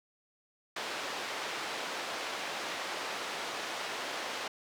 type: band-pass noise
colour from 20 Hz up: pink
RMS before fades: -38 dBFS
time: 0.76-4.48 s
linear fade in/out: 5 ms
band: 520 to 4800 Hz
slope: 12 dB/octave
effects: none